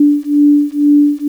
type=beating tone pair; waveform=sine; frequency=290.7 / 292.8 Hz; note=D4 / D4; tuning=-18 / -5 cents; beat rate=2.1 Hz; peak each=-10 dBFS; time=0-1.28 s; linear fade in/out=5 ms; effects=7-bit

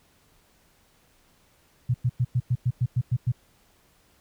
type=tone bursts; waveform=sine; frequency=123.47 Hz; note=B2; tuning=in tune; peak=-19 dBFS; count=10; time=1.89-3.32 s; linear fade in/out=10 ms; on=53 ms; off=100 ms; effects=pink hiss -62 dBFS RMS until 4.2 s

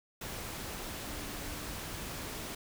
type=tone in noise; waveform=sine; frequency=295.1 Hz; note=D4; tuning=8 cents sharp; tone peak=-48 dBFS; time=1.07-1.73 s; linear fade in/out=5 ms; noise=pink; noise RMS=-41 dBFS; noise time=0.21-2.55 s; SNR=-10 dB; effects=none

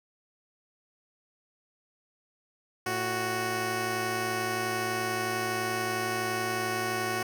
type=tone pair together; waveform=10% pulse; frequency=112.83 / 370 Hz; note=A2 / F#4; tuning=+44 / 0 cents; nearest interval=octave + major sixth; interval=2056 cents; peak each=-27 / -21 dBFS; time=2.86-7.23 s; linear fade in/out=5 ms; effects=none

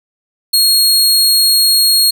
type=tone; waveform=sawtooth; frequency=4288 Hz; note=C8; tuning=42 cents sharp; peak=-5 dBFS; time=0.53-2.11 s; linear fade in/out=10 ms; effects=none

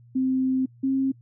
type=tone pair in turn; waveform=sine; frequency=260.5 / 267.4 Hz; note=C4 / C4; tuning=-7 / +38 cents; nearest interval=unison; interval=45 cents; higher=second; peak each=-20 dBFS; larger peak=neither; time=0.15-0.66 / 0.83-1.12 s; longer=first; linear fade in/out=10 ms; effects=noise-tail reverb RT60 0.1 s tail -25 dB re dry + added 119 Hz sine -49 dBFS peak until 1.21 s

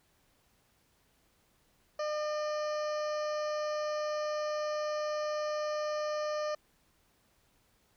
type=harmonic tone; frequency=604 Hz; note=D5; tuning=48 cents sharp; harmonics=1 / 2 / 3 / 4 / 5 / 7 / 8 / 9 / 10; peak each=-32 / -39 / -46 / -53 / -54 / -52 / -53 / -53 / -54 dBFS; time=1.99-6.55 s; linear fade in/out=5 ms; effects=pink hiss -70 dBFS RMS until 7.96 s

